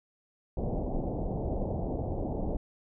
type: low-pass noise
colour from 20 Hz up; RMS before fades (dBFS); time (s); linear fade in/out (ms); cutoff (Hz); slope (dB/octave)
pink; -32; 0.57-2.57; 5; 770; 48
effects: none